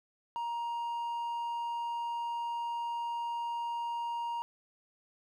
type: tone with hard clipping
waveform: sine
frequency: 940 Hz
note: A#5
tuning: 14 cents sharp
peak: -34 dBFS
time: 0.36-4.42 s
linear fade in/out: 0 ms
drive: 3 dB
effects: none